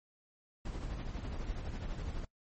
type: noise with tremolo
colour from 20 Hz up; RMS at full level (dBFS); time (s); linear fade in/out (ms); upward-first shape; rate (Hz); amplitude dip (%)
brown; -37; 0.65-2.25; 5; triangle; 12; 50
effects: noise-tail reverb RT60 0.1 s tail -22 dB re dry + MP3 32 kbps